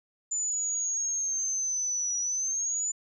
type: exponential two-way sweep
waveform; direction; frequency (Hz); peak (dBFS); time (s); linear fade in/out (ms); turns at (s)
sine; down then up; 7050 to 5820 to 7050; -27; 0.31-2.92; 10; 2.19
effects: none